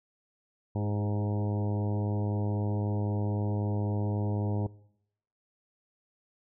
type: harmonic tone with a mistuned harmonic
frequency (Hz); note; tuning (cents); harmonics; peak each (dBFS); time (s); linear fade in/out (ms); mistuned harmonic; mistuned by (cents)
103.83; G#2; 0; 1 / 2 / 3 / 4 / 5 / 6 / 7 / 8 / 9; -29 / -35 / -39 / -41 / -43 / -45 / -46 / -47 / -48; 0.75-4.67; 5; 4; -22
effects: noise-tail reverb RT60 0.8 s tail -22 dB re dry